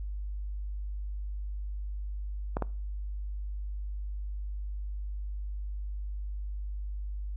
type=clicks; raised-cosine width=1 ms; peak=-16 dBFS; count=2; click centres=2.569 / 2.623 s; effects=noise-tail reverb RT60 0.4 s tail -22 dB re dry + added 50 Hz sine -33 dBFS peak until 7.36 s